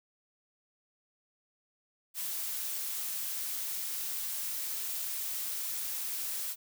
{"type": "noise", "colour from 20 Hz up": "blue", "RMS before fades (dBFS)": -36, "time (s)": [2.14, 6.56], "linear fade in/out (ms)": 50, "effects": []}